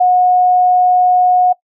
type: tone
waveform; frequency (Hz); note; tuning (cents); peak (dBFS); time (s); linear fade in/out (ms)
sine; 727; F#5; -31; -7; 0-1.53; 10
effects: noise-tail reverb RT60 0.1 s tail -20 dB re dry